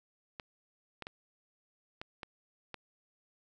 clicks, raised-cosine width 0.3 ms, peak -25 dBFS, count 6, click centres 0.398 / 1.023 / 1.069 / 2.015 / 2.232 / 2.743 s, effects none

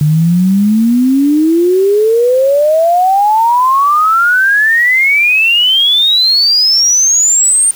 sine exponential sweep, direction up, 146.83 to 8940 Hz, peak -6 dBFS, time 0.01-7.71 s, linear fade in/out 2 ms, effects white hiss -34 dBFS RMS until 7.75 s

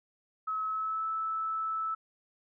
sine tone with pitch glide, 1287 to 1311 Hz, E6 to E6, -42 to -10 cents, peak -30 dBFS, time 0.47-1.95 s, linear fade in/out 10 ms, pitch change +32 cents, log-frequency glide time 0.64-1.06 s, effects none

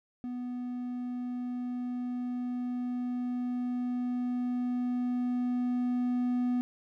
triangle tone with level ramp, 246.9 Hz, B3, in tune, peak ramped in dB -32 to -24 dBFS, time 0.24-6.61 s, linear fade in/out 0 ms, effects none

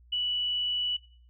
sine tone, 2954 Hz, F#7, 3 cents flat, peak -26 dBFS, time 0.12-0.97 s, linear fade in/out 10 ms, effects noise-tail reverb RT60 0.5 s tail -21 dB re dry + added 60 Hz sine -54 dBFS peak until 1.29 s

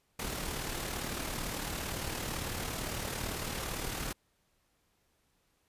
pink noise with amplitude modulation, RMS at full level -35 dBFS, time 0.19-4.13 s, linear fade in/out 5 ms, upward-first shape sine, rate 37.8 Hz, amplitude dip 45%, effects pink hiss -74 dBFS RMS until 5.68 s + resampled to 32000 Hz

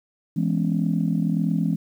sine chord, C# minor seventh, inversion first, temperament just, 166.31 / 207.9 / 249.5 / 277.2 Hz, E3 / G#3 / B3 / C#4, +16 / +2 / +18 / 0 cents, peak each -22 / -24 / -28 / -28 dBFS, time 0.36-1.76 s, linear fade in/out 10 ms, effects tanh soft clip ceiling -10 dBFS + 9-bit

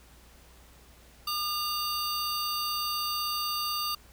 square tone cluster, 1206 / 2802 / 4631 Hz, D6 / F7 / D8, +46 / +5 / -25 cents, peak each -33 / -38 / -33 dBFS, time 1.27-3.95 s, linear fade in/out 5 ms, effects added 60 Hz sine -56 dBFS peak until 4.12 s + pink hiss -57 dBFS RMS until 4.12 s

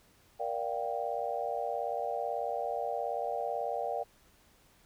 sine chord, G minor seventh, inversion first, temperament just, 470.4 / 588 / 705.6 / 784 Hz, Bb4 / D5 / F5 / G5, +16 / +2 / +18 / 0 cents, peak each -38 / -37 / -36 / -37 dBFS, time 0.39-4.04 s, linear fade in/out 20 ms, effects pink hiss -64 dBFS RMS until 4.85 s

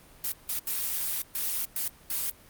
blue noise bursts at uneven times, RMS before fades -30 dBFS, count 6, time 0.24-0.32 / 0.49-0.59 / 0.67-1.22 / 1.35-1.65 / 1.76-1.88 / 2.1-2.3 s, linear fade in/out 2 ms, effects pink hiss -54 dBFS RMS until 2.49 s + Opus 32 kbps

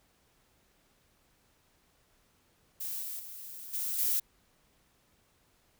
violet noise with level steps, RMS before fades -37 / -39 / -45 / -34 / -29 dBFS, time 2.8-4.2 s, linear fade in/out 10 ms, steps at 3.02 / 3.19 / 3.73 / 3.98 s, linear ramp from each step 10 ms, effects pink hiss -69 dBFS RMS until 5.79 s

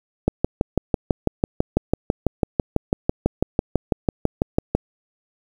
click train, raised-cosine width 2 ms, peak -3 dBFS, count 28, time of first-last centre 0.28-4.75 s, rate 6.04 Hz, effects 7-bit

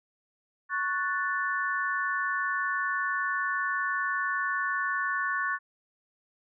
sine chord, F# minor, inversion second, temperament equal, 1108.7 / 1480 / 1760 Hz, C#6 / F#6 / A6, 0 / 0 / 0 cents, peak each -31 dBFS, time 0.69-5.59 s, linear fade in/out 50 ms, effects none

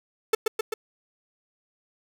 45% pulse tone with echo, 440 Hz, A4, in tune, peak -17 dBFS, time 0.33-0.35 s, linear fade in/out 5 ms, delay 130 ms, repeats 3, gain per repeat -3 dB, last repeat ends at 0.74 s, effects none

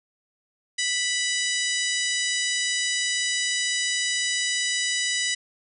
harmonic tone with a mistuned harmonic, 987.8 Hz, B5, in tune, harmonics 2 / 3 / 4 / 5 / 6 / 7 / 8 / 9, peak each -28 / -30 / -31 / -32 / -33 / -33 / -34 / -35 dBFS, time 0.78-5.35 s, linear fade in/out 10 ms, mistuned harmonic 4, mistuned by -23 cents, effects none

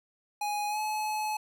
square tone with pitch glide, 830.6 to 855.4 Hz, G#5 to A5, 0 to -49 cents, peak -30 dBFS, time 0.41-1.37 s, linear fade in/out 5 ms, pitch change +51 cents, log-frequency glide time 0.68-0.79 s, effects none

